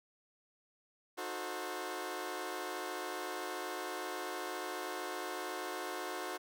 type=chord; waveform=15% pulse; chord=D# diminished seventh; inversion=none; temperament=equal with one note detuned; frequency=311.1 / 364.9 / 440 / 523.3 Hz; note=D#4 / F#4 / A4 / C5; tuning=0 / -24 / 0 / 0 cents; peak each=-40 / -35 / -40 / -39 dBFS; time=1.17-6.38 s; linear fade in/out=20 ms; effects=none